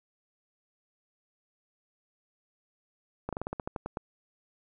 slowing click train, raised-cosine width 1 ms, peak -19 dBFS, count 11, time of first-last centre 3.29-3.972 s, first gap 37 ms, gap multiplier 1.13, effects none

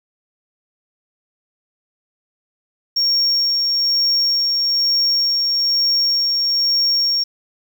sine tone with tremolo, 5540 Hz, F8, 15 cents flat, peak -11 dBFS, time 2.96-7.24 s, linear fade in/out 10 ms, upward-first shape sine, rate 1.1 Hz, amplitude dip 30%, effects tanh soft clip ceiling -12 dBFS + 7-bit

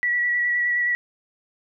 sine tone with vibrato, 1940 Hz, B6, 31 cents flat, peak -19 dBFS, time 0.03-0.95 s, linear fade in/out 0 ms, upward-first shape square, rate 9.6 Hz, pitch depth 14 cents each way, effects none

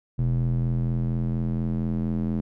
square tone with band-pass filter sweep, 42.12 Hz, E1, 38 cents sharp, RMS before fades -25 dBFS, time 0.18-2.41 s, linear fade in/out 10 ms, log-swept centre 130 to 210 Hz, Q 2.3, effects none

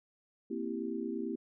sine chord, C dominant seventh, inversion third, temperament equal, 233.1 / 261.6 / 329.6 / 392 Hz, Bb3 / C4 / E4 / G4, 0 / 0 / 0 / 0 cents, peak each -39 / -40 / -39 / -40 dBFS, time 0.5-1.36 s, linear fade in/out 10 ms, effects none

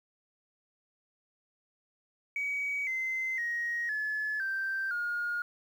sine tone with pitch steps, 2266 / 2066 / 1883.6 / 1717.3 / 1565.7 / 1427.5 Hz, C#7 / C7 / A#6 / A6 / G6 / F6, +37 / -22 / +18 / -43 / -3 / +37 cents, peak -29 dBFS, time 2.36-5.42 s, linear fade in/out 2 ms, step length 510 ms, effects tanh soft clip ceiling -26 dBFS + 10-bit

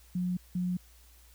sine tone pair in turn, 180 / 180 Hz, F#3 / F#3, -47 / -47 cents, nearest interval unison, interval 0 cents, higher neither, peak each -28 dBFS, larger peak neither, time 0.15-0.37 / 0.55-0.77 s, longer neither, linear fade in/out 5 ms, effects added 59 Hz sine -56 dBFS peak until 1.34 s + white hiss -61 dBFS RMS until 1.34 s

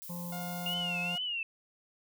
violet noise, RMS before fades -45 dBFS, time 0.02-0.74 s, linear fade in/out 0 ms
harmonic tone, 174.61 Hz, F3, in tune, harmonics 1 / 3 / 5 / 6, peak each -38 / -48 / -52 / -54 dBFS, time 0.09-1.16 s, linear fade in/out 10 ms
sawtooth tone, 709 Hz, F5, 26 cents sharp, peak -37 dBFS, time 0.32-1.18 s, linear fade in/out 5 ms
sine tone with vibrato, 2794 Hz, F7, in tune, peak -32 dBFS, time 0.66-1.43 s, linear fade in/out 2 ms, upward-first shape triangle, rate 2.2 Hz, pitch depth 150 cents each way
effects none

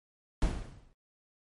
brown noise with exponential decay, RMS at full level -25 dBFS, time 0.42-0.93 s, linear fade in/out 0 ms, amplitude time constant 110 ms, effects MP3 48 kbps

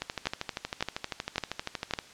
two click trains, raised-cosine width 0.2 ms, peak -14 / -9 dBFS, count 26 / 4, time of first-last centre 0.02-1.989 / 0.27-1.937 s, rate 12.7 / 1.8 Hz, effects white hiss -51 dBFS RMS until 2.13 s + low-pass 6000 Hz 12 dB/octave

